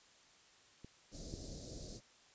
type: clicks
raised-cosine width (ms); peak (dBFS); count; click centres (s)
3; -38 / -31; 2; 0.846 / 1.339
type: band-stop noise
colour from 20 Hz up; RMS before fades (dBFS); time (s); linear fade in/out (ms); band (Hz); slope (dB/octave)
pink; -48; 1.11-2.01; 50; 630 to 4100; 48
effects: white hiss -65 dBFS RMS until 2.34 s + resampled to 16000 Hz

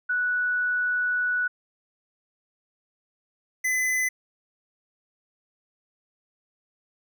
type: tone pair in turn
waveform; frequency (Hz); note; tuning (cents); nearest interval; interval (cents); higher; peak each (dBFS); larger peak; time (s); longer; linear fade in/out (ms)
sine / square; 1476 / 2018; F#6 / B6; -5 / +37; perfect fourth; 542; second; -22 / -23; first; 0.09-1.48 / 3.64-4.09; first; 10
effects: none

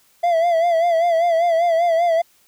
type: tone with vibrato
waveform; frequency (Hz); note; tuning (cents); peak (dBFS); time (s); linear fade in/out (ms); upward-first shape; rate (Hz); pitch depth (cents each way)
triangle; 675; E5; +41; -12; 0.23-2.22; 10; sine; 5.1; 69
effects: white hiss -57 dBFS RMS until 2.47 s

